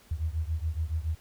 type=beating tone pair; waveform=sine; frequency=77 / 84.1 Hz; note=D#2 / E2; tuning=-17 / +35 cents; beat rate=7.1 Hz; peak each=-30 / -32 dBFS; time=0.11-1.15 s; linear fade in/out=5 ms; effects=pink hiss -58 dBFS RMS until 1.2 s